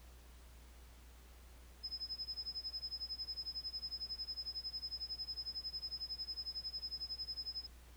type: tone with tremolo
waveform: sine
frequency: 5100 Hz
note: D#8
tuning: 42 cents sharp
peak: -38 dBFS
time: 1.83-7.67 s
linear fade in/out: 20 ms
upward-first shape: sine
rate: 11 Hz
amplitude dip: 95%
effects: added 60 Hz sine -56 dBFS peak until 7.96 s + pink hiss -64 dBFS RMS until 7.96 s